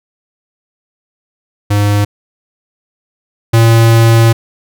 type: tone pair in turn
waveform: square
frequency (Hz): 102.7 / 114.48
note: G#2 / A#2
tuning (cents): -19 / -31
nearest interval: major second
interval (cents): 188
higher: second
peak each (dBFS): -9 / -5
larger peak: second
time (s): 1.7-2.05 / 3.53-4.33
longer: second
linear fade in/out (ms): 10
effects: none